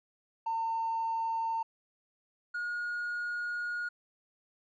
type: tone pair in turn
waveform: triangle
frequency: 906 / 1438.2 Hz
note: A#5 / F#6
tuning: -50 / -50 cents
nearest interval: minor sixth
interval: 800 cents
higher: second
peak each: -26 / -30 dBFS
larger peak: first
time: 0.46-1.63 / 2.54-3.89 s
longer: second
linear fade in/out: 10 ms
effects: tanh soft clip ceiling -27 dBFS + resampled to 16000 Hz